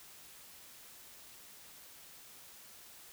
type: silence
effects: white hiss -55 dBFS RMS until 3.12 s